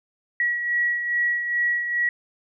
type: beating tone pair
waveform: sine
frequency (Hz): 1921 / 1923.4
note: B6 / B6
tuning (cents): -48 / -46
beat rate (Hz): 2.4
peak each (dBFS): -21 / -30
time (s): 0.4-2.09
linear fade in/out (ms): 2
effects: none